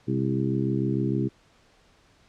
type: harmonic tone with a mistuned harmonic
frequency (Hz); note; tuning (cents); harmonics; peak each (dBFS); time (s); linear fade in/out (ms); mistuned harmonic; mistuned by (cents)
66.6; C2; +31; 2 / 3 / 4 / 5 / 6; -27 / -29 / -30 / -29 / -33; 0.07-1.29; 20; 2; -75
effects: pink hiss -60 dBFS RMS until 2.28 s + low-pass 6000 Hz 12 dB/octave